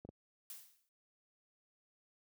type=clicks; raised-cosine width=2 ms; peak=-35 dBFS; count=2; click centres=0.05 / 0.09 s
type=noise with exponential decay; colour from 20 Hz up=blue; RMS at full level=-46 dBFS; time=0.5-0.89 s; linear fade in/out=1 ms; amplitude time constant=84 ms
effects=high-pass 80 Hz 12 dB/octave